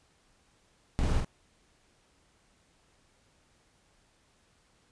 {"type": "noise with echo", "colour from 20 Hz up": "brown", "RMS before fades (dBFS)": -28, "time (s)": [0.99, 1.2], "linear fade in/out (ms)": 0, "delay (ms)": 46, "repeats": 1, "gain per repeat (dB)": -3, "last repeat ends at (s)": 1.246, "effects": ["pink hiss -67 dBFS RMS until 4.91 s", "resampled to 22050 Hz"]}